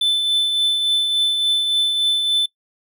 triangle tone with tremolo, 3520 Hz, A7, in tune, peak -12 dBFS, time 0.01-2.46 s, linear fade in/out 5 ms, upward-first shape triangle, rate 3.5 Hz, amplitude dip 40%, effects noise-tail reverb RT60 0.1 s tail -23 dB re dry

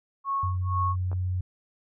sine tone with tremolo, 1100 Hz, C#6, 14 cents flat, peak -24 dBFS, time 0.24-0.96 s, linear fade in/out 50 ms, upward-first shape sine, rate 2.1 Hz, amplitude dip 100%
sine tone, 91.5 Hz, F#2, 19 cents flat, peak -25 dBFS, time 0.43-1.41 s, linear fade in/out 5 ms
clicks, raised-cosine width 1 ms, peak -28 dBFS, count 2, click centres 1.116 / 1.13 s
effects none

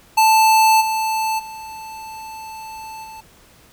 square tone with level steps, 880 Hz, A5, in tune, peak -11 / -19 / -32 / -35 dBFS, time 0.17-3.21 s, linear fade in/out 10 ms, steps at 0.8 / 1.38 / 3.03 s, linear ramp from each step 20 ms, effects pink hiss -50 dBFS RMS until 3.72 s

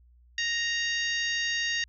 harmonic tone, 932.3 Hz, A#5, in tune, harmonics 2 / 3 / 4 / 5 / 6 / 7, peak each -29 / -33 / -35 / -37 / -39 / -40 dBFS, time 0.38-1.84 s, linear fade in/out 2 ms, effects added 60 Hz sine -55 dBFS peak until 1.88 s

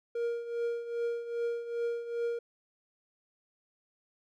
triangle tone with tremolo, 470 Hz, A#4, 14 cents sharp, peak -26 dBFS, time 0.15-2.39 s, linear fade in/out 5 ms, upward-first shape triangle, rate 2.5 Hz, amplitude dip 75%, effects none

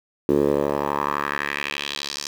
10% pulse tone with band-pass filter sweep, 71.8 Hz, D2, 39 cents flat, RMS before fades -24 dBFS, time 0.29-2.28 s, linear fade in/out 0 ms, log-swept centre 360 to 5800 Hz, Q 2.5, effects 7-bit

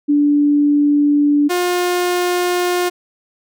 sine / sawtooth tone pair in turn, 291.2 / 356.3 Hz, D4 / F4, -15 / +35 cents, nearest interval minor third, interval 350 cents, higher second, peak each -10 / -11 dBFS, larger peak first, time 0.08-1.49 / 1.49-2.9 s, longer neither, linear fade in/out 20 ms, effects none

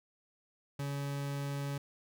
40% pulse tone, 141 Hz, C#3, 30 cents sharp, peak -34 dBFS, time 0.79-1.78 s, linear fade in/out 5 ms, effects none

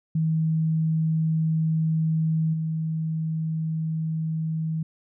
sine tone with level steps, 159.7 Hz, D#3, 45 cents sharp, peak -20 / -24 dBFS, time 0.15-4.83 s, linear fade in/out 5 ms, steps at 2.53 s, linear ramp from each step 10 ms, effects none

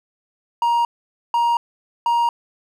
triangle tone bursts, 942 Hz, A#5, 18 cents sharp, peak -13 dBFS, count 3, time 0.62-2.29 s, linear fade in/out 2 ms, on 230 ms, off 490 ms, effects none

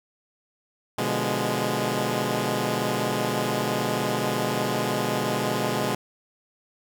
10% pulse chord, B diminished seventh, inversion none, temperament equal, 123.47 / 146.83 / 174.61 / 207.7 Hz, B2 / D3 / F3 / Ab3, 0 / 0 / 0 / 0 cents, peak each -20 / -23 / -25 / -19 dBFS, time 0.98-5.95 s, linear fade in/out 5 ms, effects none

